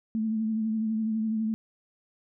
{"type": "tone with vibrato", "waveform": "sine", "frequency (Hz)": 220, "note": "A3", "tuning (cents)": 0, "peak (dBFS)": -25, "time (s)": [0.15, 1.54], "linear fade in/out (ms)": 0, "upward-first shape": "triangle", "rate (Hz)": 12, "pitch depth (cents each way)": 42, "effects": []}